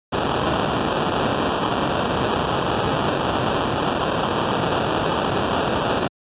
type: noise with sample-and-hold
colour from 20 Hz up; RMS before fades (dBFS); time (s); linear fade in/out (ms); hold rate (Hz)
white; -21; 0.12-6.08; 10; 2100
effects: high-pass 80 Hz 12 dB/octave + resampled to 8000 Hz